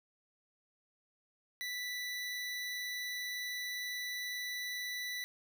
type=tone; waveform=25% pulse; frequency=1975.5 Hz; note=B6; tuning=in tune; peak=-34 dBFS; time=1.61-5.24 s; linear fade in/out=0 ms; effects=none